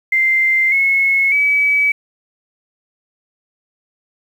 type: tone with pitch steps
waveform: sine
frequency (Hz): 2088 / 2184 / 2285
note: C7 / C#7 / D7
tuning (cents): -4 / -26 / -48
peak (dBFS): -11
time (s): 0.12-1.92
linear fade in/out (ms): 5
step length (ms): 600
effects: 7-bit